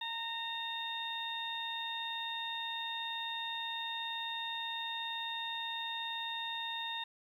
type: harmonic tone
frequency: 919 Hz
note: A#5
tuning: 25 cents flat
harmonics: 1 / 2 / 3 / 4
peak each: -42 / -44 / -47 / -39 dBFS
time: 0.01-7.04 s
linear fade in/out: 5 ms
effects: 11-bit